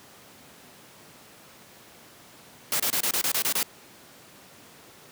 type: noise bursts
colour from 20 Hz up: white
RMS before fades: -25 dBFS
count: 9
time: 2.72-3.63 s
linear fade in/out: 2 ms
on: 78 ms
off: 26 ms
effects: pink hiss -50 dBFS RMS until 5.11 s + high-pass 150 Hz 12 dB/octave